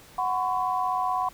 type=chord; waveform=sine; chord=F# suspended fourth; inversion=none; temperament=equal with one note detuned; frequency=740 / 1012.6 / 1108.7 Hz; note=F#5 / B5 / C#6; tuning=0 / +43 / 0 cents; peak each=-27 / -27 / -31 dBFS; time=0.18-1.29 s; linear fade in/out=5 ms; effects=pink hiss -51 dBFS RMS until 1.33 s